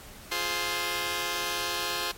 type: chord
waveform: 5% pulse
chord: F minor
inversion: none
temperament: just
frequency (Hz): 349.2 / 419.1 / 523.8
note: F4 / Ab4 / C5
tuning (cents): 0 / +16 / +2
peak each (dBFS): -22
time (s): 0.31-2.12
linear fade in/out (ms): 10
effects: pink hiss -47 dBFS RMS until 2.17 s + MP3 64 kbps